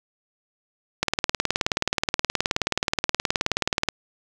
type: click train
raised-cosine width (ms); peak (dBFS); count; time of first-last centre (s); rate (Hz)
0.2; -3; 55; 1.03-3.887; 18.9
effects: 7-bit